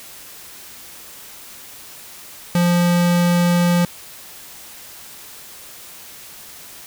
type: tone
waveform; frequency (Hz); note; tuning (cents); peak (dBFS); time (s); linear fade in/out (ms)
square; 174.61; F3; 0; -14; 2.55-3.85; 2
effects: white hiss -39 dBFS RMS until 6.86 s